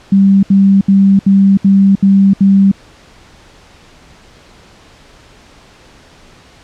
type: tone bursts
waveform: sine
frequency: 195.8 Hz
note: G3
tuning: 2 cents flat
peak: -4 dBFS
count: 7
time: 0.12-2.716 s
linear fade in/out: 5 ms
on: 310 ms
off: 71 ms
effects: pink hiss -42 dBFS RMS until 6.63 s + low-pass 6000 Hz 12 dB/octave